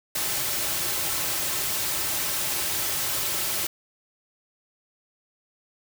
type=noise with comb filter; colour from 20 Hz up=white; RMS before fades=-27 dBFS; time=0.15-3.67 s; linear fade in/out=5 ms; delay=4.2 ms; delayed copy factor=-0.5; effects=none